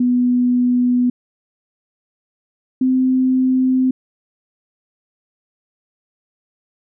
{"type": "tone pair in turn", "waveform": "sine", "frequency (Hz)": [246.9, 258.2], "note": ["B3", "C4"], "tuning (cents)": [0, -23], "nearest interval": "minor second", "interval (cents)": 77, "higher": "second", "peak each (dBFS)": -12, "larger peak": "neither", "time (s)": [[0, 1.1], [2.81, 3.91]], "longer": "neither", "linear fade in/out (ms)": 5, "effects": []}